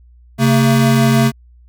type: tone pair together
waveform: square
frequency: 134.56 / 226.3 Hz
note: C3 / A3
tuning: +49 / +49 cents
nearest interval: major sixth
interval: 900 cents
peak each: -13 dBFS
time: 0.38-1.32 s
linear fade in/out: 50 ms
effects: added 60 Hz sine -42 dBFS peak until 1.68 s